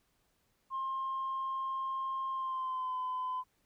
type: tone with pitch glide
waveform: sine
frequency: 1063 to 1016.2 Hz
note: C6 to B5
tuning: +27 to +49 cents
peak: -32 dBFS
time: 0.7-3.44 s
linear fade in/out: 50 ms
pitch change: -78 cents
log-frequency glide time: 2.3-2.97 s
effects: tanh soft clip ceiling -30 dBFS + pink hiss -75 dBFS RMS until 3.65 s